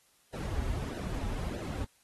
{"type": "noise with flanger", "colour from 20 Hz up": "brown", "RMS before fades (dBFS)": -35, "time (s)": [0.33, 1.85], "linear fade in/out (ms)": 10, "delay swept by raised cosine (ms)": [0.87, 6.57], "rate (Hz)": 1.6, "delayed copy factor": -0.95, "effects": ["white hiss -67 dBFS RMS until 2.03 s", "AAC 32 kbps"]}